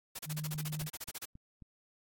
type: noise bursts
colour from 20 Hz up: white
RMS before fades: -41 dBFS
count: 16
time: 0.15-1.256 s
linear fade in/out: 10 ms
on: 41 ms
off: 30 ms
type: tone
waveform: sine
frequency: 153 Hz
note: D#3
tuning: 29 cents flat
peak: -36 dBFS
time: 0.25-0.9 s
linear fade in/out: 50 ms
type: click train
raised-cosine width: 5 ms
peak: -38 dBFS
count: 5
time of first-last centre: 0.55-1.622 s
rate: 3.73 Hz
effects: AAC 64 kbps